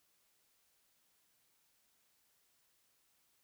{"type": "silence", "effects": ["white hiss -75 dBFS RMS until 3.43 s"]}